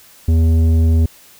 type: tone with tanh clipping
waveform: sine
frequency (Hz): 81.3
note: E2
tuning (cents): -23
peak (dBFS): -11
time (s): 0.28-1.06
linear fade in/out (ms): 5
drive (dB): 10
effects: white hiss -45 dBFS RMS until 1.39 s